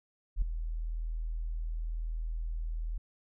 sine tone with ADSR envelope, 40.49 Hz, E1, 30 cents flat, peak -22 dBFS, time 0.36-2.98 s, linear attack 57 ms, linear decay 6 ms, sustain -10 dB, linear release 6 ms, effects none

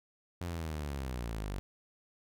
sawtooth linear sweep, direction down, 89 to 46.25 Hz, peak -32 dBFS, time 0.41-1.59 s, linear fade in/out 0 ms, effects none

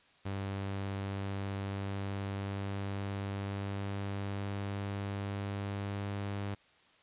sawtooth tone with pitch glide, 98 to 100.23 Hz, G2 to G2, 0 to +39 cents, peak -31 dBFS, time 0.25-6.55 s, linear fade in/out 10 ms, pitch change +39 cents, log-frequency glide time 0.42-6.01 s, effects white hiss -64 dBFS RMS until 7.02 s + resampled to 8000 Hz

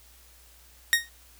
sawtooth tone with exponential decay, 1864.7 Hz, A#6, in tune, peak -11 dBFS, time 0.93-1.09 s, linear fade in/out 0 ms, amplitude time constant 33 ms, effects added 60 Hz sine -56 dBFS peak until 1.39 s + white hiss -56 dBFS RMS until 1.39 s

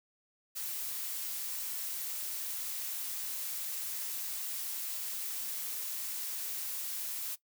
blue noise, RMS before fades -38 dBFS, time 0.55-7.36 s, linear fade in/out 20 ms, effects noise-tail reverb RT60 0.1 s tail -18 dB re dry

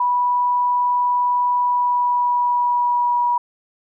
sine tone with pitch glide, 981 to 967.5 Hz, B5 to B5, -12 to -36 cents, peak -15 dBFS, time 0-3.38 s, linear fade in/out 5 ms, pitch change -24 cents, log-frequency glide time 1.58-3.25 s, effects none

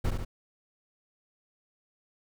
brown noise with echo, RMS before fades -26 dBFS, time 0.04-0.11 s, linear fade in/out 10 ms, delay 70 ms, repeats 2, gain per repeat -4 dB, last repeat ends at 0.25 s, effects none

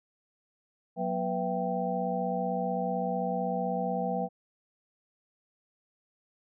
sine tone cluster, 183.7 / 239.5 / 495.6 / 669 / 780 Hz, F#3 / A#3 / B4 / E5 / G5, -12 / +47 / +6 / +25 / -9 cents, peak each -33 / -38 / -34 / -35 / -33 dBFS, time 0.96-4.29 s, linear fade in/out 50 ms, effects none

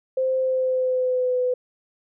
sine tone with pitch glide, 521 to 500.9 Hz, C5 to B4, -7 to +24 cents, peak -19 dBFS, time 0.17-1.54 s, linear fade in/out 5 ms, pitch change -69 cents, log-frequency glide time 0.39-1.4 s, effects none

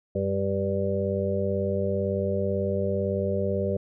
harmonic tone with a mistuned harmonic, 98 Hz, G2, in tune, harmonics 1 / 2 / 4 / 5 / 6, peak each -30 / -30 / -30 / -30 / -30 dBFS, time 0.15-3.77 s, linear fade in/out 5 ms, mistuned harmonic 1, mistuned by -54 cents, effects none

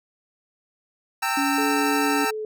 25% pulse chord, E diminished, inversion first, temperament equal with one note detuned, 784 / 912.6 / 1318.5 Hz, G5 / Bb5 / E6, 0 / -37 / 0 cents, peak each -23 dBFS, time 1.22-2.31 s, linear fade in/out 10 ms
sine tone with pitch glide, 280.8 to 285.7 Hz, C#4 to D4, +22 to -48 cents, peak -23 dBFS, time 1.37-2.25 s, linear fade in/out 5 ms, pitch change +30 cents, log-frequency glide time 1.5-1.66 s
sine tone with vibrato, 430.5 Hz, A4, 38 cents flat, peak -27 dBFS, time 1.58-2.45 s, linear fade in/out 2 ms, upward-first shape sine, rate 3 Hz, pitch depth 10 cents each way
effects none

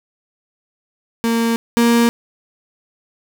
35% pulse tone pair in turn, 230.2 / 234.6 Hz, A#3 / A#3, -22 / +11 cents, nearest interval unison, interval 33 cents, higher second, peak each -13 / -9 dBFS, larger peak second, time 1.24-1.56 / 1.77-2.09 s, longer neither, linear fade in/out 0 ms, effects none

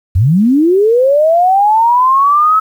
sine linear sweep, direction up, 78.6 to 1300 Hz, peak -6 dBFS, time 0.15-2.6 s, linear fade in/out 10 ms, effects 7-bit

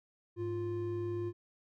triangle tone pair together, 103.82 / 349.2 Hz, G#2 / F4, 0 / 0 cents, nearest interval octave + major sixth, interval 2100 cents, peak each -37 / -33 dBFS, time 0.36-1.33 s, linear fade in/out 50 ms, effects none

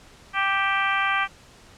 harmonic tone with a mistuned harmonic, 392 Hz, G4, in tune, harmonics 2 / 3 / 4 / 5 / 6 / 7 / 8, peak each -29 / -25 / -26 / -29 / -28 / -34 / -34 dBFS, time 0.33-1.28 s, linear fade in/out 50 ms, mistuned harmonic 7, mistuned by -41 cents, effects pink hiss -50 dBFS RMS until 1.77 s + low-pass 8000 Hz 12 dB/octave

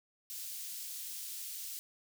white high-pass noise, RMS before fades -43 dBFS, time 0.3-1.79 s, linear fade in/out 0 ms, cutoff 3900 Hz, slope 12 dB/octave, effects none

